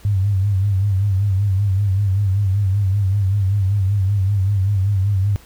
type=tone with vibrato; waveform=sine; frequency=98.5 Hz; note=G2; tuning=9 cents sharp; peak=-14 dBFS; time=0.05-5.36 s; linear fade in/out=0 ms; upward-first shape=sine; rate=5.2 Hz; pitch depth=85 cents each way; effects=added 59 Hz sine -47 dBFS peak until 5.45 s + pink hiss -48 dBFS RMS until 5.45 s